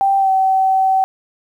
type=tone with pitch glide; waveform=sine; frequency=784 to 764.3 Hz; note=G5 to G5; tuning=0 to -44 cents; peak=-11 dBFS; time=0.01-1.04 s; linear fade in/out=0 ms; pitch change=-44 cents; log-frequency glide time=0.18-0.3 s; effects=8-bit